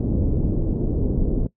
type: low-pass noise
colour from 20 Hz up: pink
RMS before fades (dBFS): -21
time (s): 0-1.47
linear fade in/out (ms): 5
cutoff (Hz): 410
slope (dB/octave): 24
effects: noise-tail reverb RT60 0.1 s tail -19 dB re dry